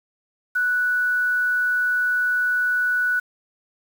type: tone with quantisation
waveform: sine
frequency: 1480 Hz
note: F#6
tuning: in tune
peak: -18 dBFS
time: 0.55-3.2 s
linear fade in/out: 10 ms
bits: 7
effects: none